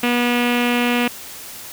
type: tone with low-pass filter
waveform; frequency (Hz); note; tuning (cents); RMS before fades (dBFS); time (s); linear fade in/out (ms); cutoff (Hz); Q
sawtooth; 242.3; B3; -33; -18; 0.03-1.08; 5; 2700; 3.8
effects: white hiss -35 dBFS RMS until 1.72 s